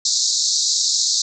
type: band-pass noise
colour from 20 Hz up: pink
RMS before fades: -19 dBFS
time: 0.05-1.22 s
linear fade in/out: 5 ms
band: 3900 to 7400 Hz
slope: 96 dB/octave
effects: none